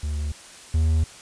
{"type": "tone pair in turn", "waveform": "triangle", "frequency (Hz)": [74.3, 79.38], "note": ["D2", "D#2"], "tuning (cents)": [21, 35], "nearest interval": "minor second", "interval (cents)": 114, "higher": "second", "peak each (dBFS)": [-22, -15], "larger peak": "second", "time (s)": [[0.03, 0.32], [0.74, 1.04]], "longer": "second", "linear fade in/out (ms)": 5, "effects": ["white hiss -44 dBFS RMS until 1.21 s", "resampled to 22050 Hz"]}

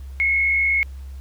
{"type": "tone with frequency modulation", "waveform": "sine", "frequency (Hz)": 2180, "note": "C#7", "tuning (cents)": -29, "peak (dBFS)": -16, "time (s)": [0.2, 0.83], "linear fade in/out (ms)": 0, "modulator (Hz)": 55.6, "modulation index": 0.64, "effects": ["added 67 Hz sine -32 dBFS peak until 1.2 s", "pink hiss -55 dBFS RMS until 1.2 s"]}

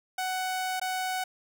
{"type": "tone with dropouts", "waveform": "sawtooth", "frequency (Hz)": 745, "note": "F#5", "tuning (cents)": 12, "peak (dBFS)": -25, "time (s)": [0.18, 1.24], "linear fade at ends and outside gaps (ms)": 5, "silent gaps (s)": [0.798, 0.814], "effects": []}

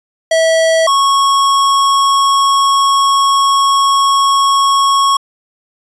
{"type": "tone pair in turn", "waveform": "square", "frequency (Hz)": [650, 1101.4], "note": ["E5", "C#6"], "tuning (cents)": [-24, -11], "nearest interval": "major sixth", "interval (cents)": 913, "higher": "second", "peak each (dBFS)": -9, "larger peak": "neither", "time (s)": [[0.31, 0.87], [0.87, 5.17]], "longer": "second", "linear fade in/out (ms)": 5, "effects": ["resampled to 22050 Hz"]}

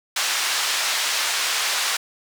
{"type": "band-pass noise", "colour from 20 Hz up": "white", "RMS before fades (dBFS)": -23, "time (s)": [0.16, 1.97], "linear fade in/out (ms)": 5, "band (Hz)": [870, 5700], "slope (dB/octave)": 12, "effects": []}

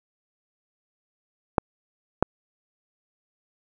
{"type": "clicks", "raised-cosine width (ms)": 1, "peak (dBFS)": -3, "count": 2, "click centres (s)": [1.582, 2.226], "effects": []}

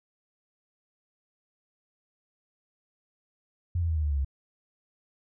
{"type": "tone with pitch steps", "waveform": "sine", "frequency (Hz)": [87.31, 83.75, 80.34, 77.07, 73.93, 70.92, 68.03], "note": ["F2", "E2", "E2", "D#2", "D2", "C#2", "C#2"], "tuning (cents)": [0, 28, -44, -16, 12, 40, -32], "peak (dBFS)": -24, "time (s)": [3.75, 4.247], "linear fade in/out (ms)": 5, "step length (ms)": 71, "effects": []}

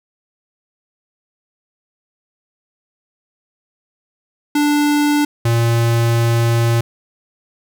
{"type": "tone pair in turn", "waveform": "square", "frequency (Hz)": [293.7, 116.55], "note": ["D4", "A#2"], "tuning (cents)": [0, 0], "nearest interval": "octave + major third", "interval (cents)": 1600, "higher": "first", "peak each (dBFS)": -13, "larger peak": "neither", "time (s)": [[4.55, 5.25], [5.45, 6.81]], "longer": "second", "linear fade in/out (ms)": 5, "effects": ["9-bit"]}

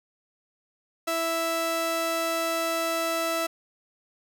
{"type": "tone pair together", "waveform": "sawtooth", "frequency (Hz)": [330, 660], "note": ["E4", "E5"], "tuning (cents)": [2, 2], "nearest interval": "octave", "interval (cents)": 1200, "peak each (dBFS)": [-29, -21], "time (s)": [1.07, 3.47], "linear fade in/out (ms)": 10, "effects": []}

